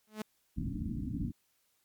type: tone with exponential growth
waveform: sawtooth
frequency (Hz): 214.7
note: A3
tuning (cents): -42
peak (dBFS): -29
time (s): 0.07-0.22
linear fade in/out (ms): 5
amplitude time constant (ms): 32
type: low-pass noise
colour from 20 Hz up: white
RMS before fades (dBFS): -36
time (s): 0.56-1.32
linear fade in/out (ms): 20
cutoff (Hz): 300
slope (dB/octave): 96
effects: white hiss -74 dBFS RMS until 1.84 s + MP3 96 kbps